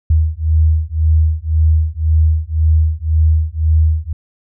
sine beating tone pair, 78 / 79.9 Hz, D#2 / D#2, +5 / +47 cents, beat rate 1.9 Hz, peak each -13 dBFS, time 0.1-4.13 s, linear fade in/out 5 ms, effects none

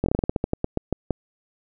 slowing click train, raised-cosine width 2 ms, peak -8 dBFS, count 15, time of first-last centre 0.04-1.107 s, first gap 21 ms, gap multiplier 1.18, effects none

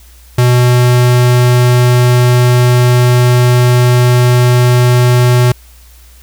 square tone, 123.47 Hz, B2, in tune, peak -6 dBFS, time 0.38-5.52 s, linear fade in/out 5 ms, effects added 60 Hz sine -37 dBFS peak until 6.22 s + white hiss -44 dBFS RMS until 6.22 s

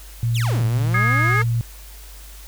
sine tone, 117 Hz, A#2, 7 cents sharp, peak -17 dBFS, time 0.23-1.61 s, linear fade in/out 0 ms
sawtooth exponential two-way sweep, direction down then up, 4253 to 102.4 to 471.5 Hz, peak -23 dBFS, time 0.34-1.44 s, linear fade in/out 20 ms, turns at 0.64 s
sine chord, Ab major, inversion second, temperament equal with one note detuned, 1244.5 / 1661.2 / 2142 Hz, Eb6 / Ab6 / C7, 0 / 0 / +40 cents, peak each -22 dBFS, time 0.94-1.42 s, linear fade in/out 5 ms
effects added 50 Hz sine -38 dBFS peak until 2.47 s + white hiss -44 dBFS RMS until 2.47 s

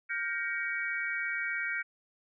sine chord, G half-diminished seventh, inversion third, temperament just, 1411.2 / 1568 / 1881.6 / 2258 Hz, F6 / G6 / Bb6 / Db7, +18 / 0 / +16 / +31 cents, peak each -38 / -36 / -37 / -35 dBFS, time 0.09-1.83 s, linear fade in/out 20 ms, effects none

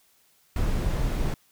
brown noise, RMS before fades -25 dBFS, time 0.56-1.34 s, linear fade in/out 2 ms, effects white hiss -63 dBFS RMS until 1.51 s

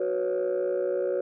sine chord, F# suspended fourth, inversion none, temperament equal, 370 / 493.9 / 554.4 Hz, F#4 / B4 / C#5, 0 / 0 / 0 cents, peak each -27 / -28 / -27 dBFS, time 0-1.21 s, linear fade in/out 5 ms, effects tanh soft clip ceiling -20 dBFS

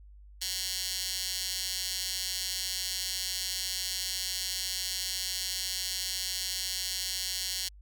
15% pulse tone with high-pass filter, 186 Hz, F#3, 9 cents sharp, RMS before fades -34 dBFS, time 0.41-7.69 s, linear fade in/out 10 ms, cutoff 4300 Hz, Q 1.7, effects added 50 Hz sine -49 dBFS peak until 7.81 s

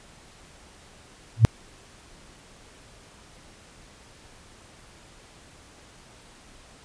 sine tone with exponential growth, 112.8 Hz, A2, 44 cents sharp, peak -6 dBFS, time 1.36-1.45 s, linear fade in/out 0 ms, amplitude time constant 18 ms, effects pink hiss -51 dBFS RMS until 6.84 s + resampled to 22050 Hz

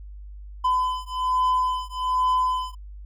triangle beating tone pair, 1012 / 1013.2 Hz, B5 / B5, +42 / +44 cents, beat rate 1.2 Hz, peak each -22 dBFS, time 0.64-2.75 s, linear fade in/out 10 ms, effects added 50 Hz sine -37 dBFS peak until 3.05 s

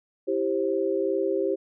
sine chord, C major, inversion first, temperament equal with one note detuned, 329.6 / 392 / 530.2 Hz, E4 / G4 / C5, 0 / 0 / +23 cents, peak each -29 / -25 / -28 dBFS, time 0.27-1.56 s, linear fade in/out 20 ms, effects none

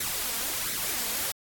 white noise with flanger, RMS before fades -30 dBFS, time 0-1.32 s, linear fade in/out 5 ms, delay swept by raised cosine 0.5 to 4.4 ms, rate 1.4 Hz, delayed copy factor +0.6, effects AAC 64 kbps

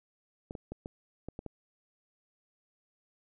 clicks, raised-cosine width 2 ms, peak -26 dBFS, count 7, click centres 0.509 / 0.552 / 0.72 / 0.859 / 1.286 / 1.391 / 1.463 s, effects none

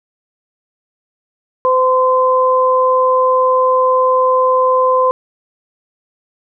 sine tone pair together, 512 / 1030.2 Hz, C5 / C6, -38 / -27 cents, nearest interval octave, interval 1211 cents, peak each -12 dBFS, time 1.65-5.11 s, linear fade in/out 0 ms, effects none

